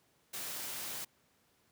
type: noise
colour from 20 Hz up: white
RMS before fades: -41 dBFS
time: 0.33-1.05 s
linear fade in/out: 10 ms
effects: pink hiss -71 dBFS RMS until 1.71 s + high-pass 100 Hz 12 dB/octave